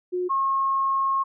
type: tone pair in turn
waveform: sine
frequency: 361.3 / 1082.7 Hz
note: F#4 / C#6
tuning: -41 / -41 cents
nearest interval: octave + perfect fifth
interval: 1900 cents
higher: second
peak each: -23 / -20 dBFS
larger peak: second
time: 0.12-0.29 / 0.29-1.24 s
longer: second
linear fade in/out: 20 ms
effects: none